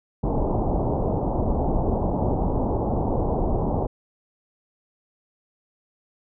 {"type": "low-pass noise", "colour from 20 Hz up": "pink", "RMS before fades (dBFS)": -23, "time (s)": [0.23, 3.87], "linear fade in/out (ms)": 10, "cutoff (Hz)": 910, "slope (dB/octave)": 48, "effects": []}